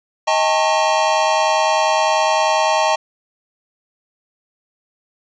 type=tone cluster; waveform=square; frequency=630 / 807 / 897 / 1096 Hz; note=D#5 / G#5 / A5 / C#6; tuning=+21 / -50 / +33 / -20 cents; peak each=-19 / -21 / -19 / -23 dBFS; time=0.27-2.96 s; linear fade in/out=10 ms; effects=resampled to 16000 Hz + 8-bit